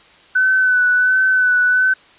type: tone with vibrato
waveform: sine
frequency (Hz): 1504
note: F#6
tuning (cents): +28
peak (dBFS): -11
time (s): 0.35-1.94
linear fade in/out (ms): 10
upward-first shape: sine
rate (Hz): 1.4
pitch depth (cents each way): 27
effects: white hiss -47 dBFS RMS until 2.18 s + resampled to 8000 Hz